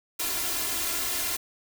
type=noise with comb filter; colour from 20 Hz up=white; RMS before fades=-29 dBFS; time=0.19-1.37 s; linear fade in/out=10 ms; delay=2.9 ms; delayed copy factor=+0.9; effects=none